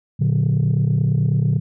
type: chord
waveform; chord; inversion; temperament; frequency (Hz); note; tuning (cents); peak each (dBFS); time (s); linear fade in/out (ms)
sine; Bb augmented; none; just; 116.54 / 145.68 / 182.1; Bb2 / D3 / F#3; 0 / -14 / -27; -17 / -16 / -22; 0.19-1.6; 20
effects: tanh soft clip ceiling -11 dBFS